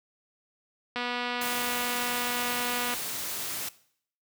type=click train; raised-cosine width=0.3 ms; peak=-16 dBFS; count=484; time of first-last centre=0.96-2.94 s; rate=244 Hz
type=noise; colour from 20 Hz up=white; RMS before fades=-34 dBFS; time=1.41-3.69 s; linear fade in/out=5 ms
effects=noise-tail reverb RT60 0.6 s tail -18 dB re dry + high-pass 80 Hz 12 dB/octave